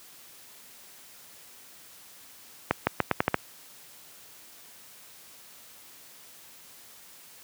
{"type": "accelerating click train", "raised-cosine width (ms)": 0.5, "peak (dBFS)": -6, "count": 7, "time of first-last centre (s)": [2.71, 3.343], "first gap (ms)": 160, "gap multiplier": 0.83, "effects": ["white hiss -51 dBFS RMS until 7.43 s", "high-pass 80 Hz 12 dB/octave"]}